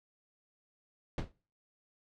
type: noise with exponential decay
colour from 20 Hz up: brown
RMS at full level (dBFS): -27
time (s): 1.18-1.32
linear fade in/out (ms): 2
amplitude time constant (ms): 29
effects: noise-tail reverb RT60 0.4 s tail -24 dB re dry + low-pass 5000 Hz 12 dB/octave